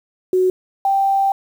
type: tone pair in turn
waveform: sine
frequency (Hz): 370 / 784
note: F#4 / G5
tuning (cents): 0 / 0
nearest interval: octave + minor second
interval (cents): 1300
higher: second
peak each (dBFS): -12 / -13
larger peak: first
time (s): 0.33-0.5 / 0.85-1.32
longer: second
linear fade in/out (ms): 2
effects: 7-bit